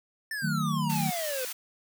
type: exponential sweep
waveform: square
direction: down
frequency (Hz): 1800 to 493.9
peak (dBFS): -32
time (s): 0.31-1.45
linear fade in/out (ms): 2
type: chord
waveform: sine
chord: D# diminished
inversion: none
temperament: just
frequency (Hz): 155.56 / 186.68 / 224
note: D#3 / F#3 / A3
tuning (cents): 0 / +16 / +31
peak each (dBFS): -29 / -32 / -32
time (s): 0.42-1.11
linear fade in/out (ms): 20
type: high-pass noise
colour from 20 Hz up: white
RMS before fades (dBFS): -36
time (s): 0.89-1.53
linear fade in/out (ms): 10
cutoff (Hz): 1200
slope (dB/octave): 12
effects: none